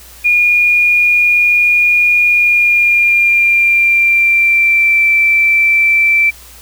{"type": "tone with pitch glide", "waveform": "sine", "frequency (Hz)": [2433, 2335], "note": ["D#7", "D7"], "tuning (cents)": [-39, -11], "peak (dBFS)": -7, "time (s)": [0.24, 6.31], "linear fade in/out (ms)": 20, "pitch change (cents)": -72, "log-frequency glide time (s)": [2.28, 5.08], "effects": ["added 60 Hz sine -40 dBFS peak until 6.61 s", "white hiss -38 dBFS RMS until 6.61 s"]}